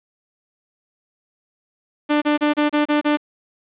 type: tone bursts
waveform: sawtooth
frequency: 296.8 Hz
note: D4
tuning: 18 cents sharp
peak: -11 dBFS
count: 7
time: 2.09-3.174 s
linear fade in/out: 20 ms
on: 130 ms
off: 29 ms
effects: resampled to 8000 Hz + 7-bit